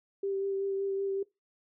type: tone with vibrato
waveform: sine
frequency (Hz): 392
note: G4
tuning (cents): 0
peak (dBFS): -29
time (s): 0.23-1.23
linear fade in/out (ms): 5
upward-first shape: sine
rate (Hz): 5.3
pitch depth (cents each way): 15
effects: noise-tail reverb RT60 0.2 s tail -21 dB re dry